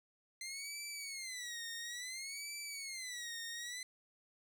15% pulse tone with vibrato, 2070 Hz, C7, 19 cents flat, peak -36 dBFS, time 0.41-3.83 s, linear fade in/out 2 ms, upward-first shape sine, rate 0.58 Hz, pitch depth 200 cents each way, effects none

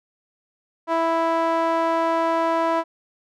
sawtooth tone with band-pass filter, 329.6 Hz, E4, in tune, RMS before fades -21 dBFS, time 0.87-2.84 s, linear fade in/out 50 ms, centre 880 Hz, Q 2.2, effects none

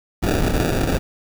pink noise with sample-and-hold, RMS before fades -19 dBFS, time 0.22-0.99 s, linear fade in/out 20 ms, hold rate 1050 Hz, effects none

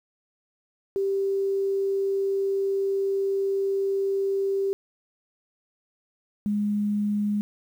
sine tone pair in turn, 392 / 207.1 Hz, G4 / G#3, 0 / -5 cents, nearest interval major seventh, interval 1105 cents, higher first, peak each -22 dBFS, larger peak neither, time 0.96-4.73 / 6.46-7.41 s, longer first, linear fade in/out 0 ms, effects 9-bit

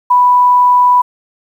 sine tone, 987.8 Hz, B5, in tune, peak -5 dBFS, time 0.1-1.02 s, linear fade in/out 10 ms, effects 7-bit

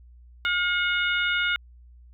harmonic tone with a mistuned harmonic, 724 Hz, F#5, 38 cents flat, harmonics 2 / 3 / 4 / 5, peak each -24 / -28 / -30 / -32 dBFS, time 0.45-1.56 s, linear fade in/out 0 ms, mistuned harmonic 2, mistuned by -29 cents, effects added 60 Hz sine -47 dBFS peak until 2.13 s

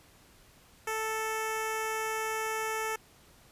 10% pulse tone with notch filter, 440 Hz, A4, in tune, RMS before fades -33 dBFS, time 0.87-2.96 s, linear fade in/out 5 ms, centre 3900 Hz, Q 1.6, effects pink hiss -59 dBFS RMS until 3.51 s + resampled to 32000 Hz

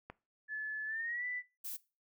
click, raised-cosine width 0.5 ms, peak -30 dBFS, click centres 0.1 s
sine tone with pitch glide, 1726 to 1982.7 Hz, A6 to B6, -34 to +6 cents, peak -36 dBFS, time 0.48-1.43 s, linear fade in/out 50 ms, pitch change +240 cents, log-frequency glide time 0.86-1.25 s
violet noise, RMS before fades -42 dBFS, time 1.64-1.77 s, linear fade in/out 10 ms
effects noise-tail reverb RT60 0.3 s tail -20 dB re dry

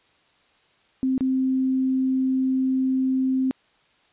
sine tone with dropouts, 261.6 Hz, C4, in tune, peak -19 dBFS, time 1.03-3.51 s, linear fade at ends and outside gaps 0 ms, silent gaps 1.179-1.208 s, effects white hiss -61 dBFS RMS until 4.12 s + resampled to 8000 Hz

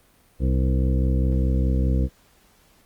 harmonic tone with a mistuned harmonic, 64.9 Hz, C2, 13 cents flat, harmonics 1 / 2 / 3 / 4 / 5 / 7 / 8, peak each -19 / -25 / -29 / -31 / -33 / -36 / -37 dBFS, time 0.39-2.09 s, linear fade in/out 50 ms, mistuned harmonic 7, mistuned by +17 cents, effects pink hiss -58 dBFS RMS until 2.85 s + Opus 32 kbps

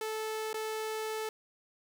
sawtooth tone with dropouts, 436.7 Hz, A4, 13 cents flat, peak -30 dBFS, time 0.01-1.29 s, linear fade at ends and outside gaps 2 ms, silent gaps 0.531-0.542 s, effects none

